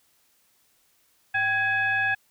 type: tone with frequency modulation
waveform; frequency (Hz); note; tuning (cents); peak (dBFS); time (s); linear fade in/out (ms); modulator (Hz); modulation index
sine; 1661.2; G#6; 0; -21; 1.34-2.15; 10; 884; 0.8
effects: white hiss -65 dBFS RMS until 2.3 s